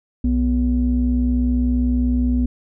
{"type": "tone pair together", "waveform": "sine", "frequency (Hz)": [62.44, 246.9], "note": ["B1", "B3"], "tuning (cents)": [20, 0], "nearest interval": "2 octaves", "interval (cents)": 2380, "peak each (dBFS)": -17, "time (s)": [0.24, 2.46], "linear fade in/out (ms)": 5, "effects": ["tanh soft clip ceiling -9 dBFS"]}